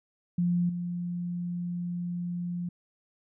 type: tone with level steps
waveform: sine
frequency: 175.2 Hz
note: F3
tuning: 6 cents sharp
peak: -23 / -30 dBFS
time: 0.38-2.69 s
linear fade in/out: 5 ms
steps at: 0.69 s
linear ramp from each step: 5 ms
effects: none